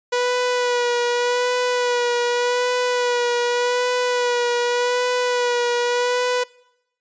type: tone with vibrato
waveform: sawtooth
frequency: 488.9 Hz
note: B4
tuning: 18 cents flat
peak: -14 dBFS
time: 0.12-6.44 s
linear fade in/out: 10 ms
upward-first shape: sine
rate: 0.85 Hz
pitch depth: 26 cents each way
effects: noise-tail reverb RT60 0.9 s tail -24 dB re dry + resampled to 16000 Hz